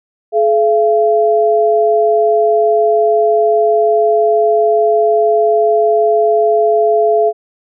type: tone pair together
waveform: sine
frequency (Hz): 427.2 / 680.6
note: G#4 / F5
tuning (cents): +49 / -45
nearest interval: minor sixth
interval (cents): 806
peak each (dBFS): -11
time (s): 0.32-7.33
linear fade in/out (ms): 50
effects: none